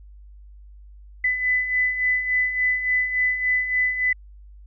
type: beating tone pair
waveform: sine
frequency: 2000 / 2003.5 Hz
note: B6 / B6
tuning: +21 / +24 cents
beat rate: 3.5 Hz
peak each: -27 / -20 dBFS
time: 1.24-4.13 s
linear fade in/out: 5 ms
effects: added 50 Hz sine -42 dBFS peak until 4.66 s